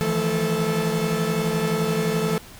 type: tone cluster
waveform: 45% pulse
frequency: 160 / 171.6 / 219 / 437.4 Hz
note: D#3 / F3 / A3 / A4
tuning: +49 / -30 / -8 / -10 cents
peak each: -27 / -26 / -29 / -25 dBFS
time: 0.01-2.38 s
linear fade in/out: 0 ms
effects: pink hiss -44 dBFS RMS until 2.59 s